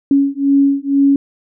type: beating tone pair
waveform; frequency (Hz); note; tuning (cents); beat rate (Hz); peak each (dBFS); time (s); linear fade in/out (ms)
sine; 277.2 / 279.3; C#4 / C#4; 0 / +13; 2.1; -13; 0.11-1.16; 2
effects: none